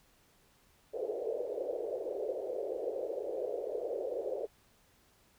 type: band-pass noise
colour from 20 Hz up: white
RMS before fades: -37 dBFS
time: 0.93-4.47 s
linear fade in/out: 20 ms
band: 400 to 570 Hz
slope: 48 dB/octave
effects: pink hiss -67 dBFS RMS until 5.38 s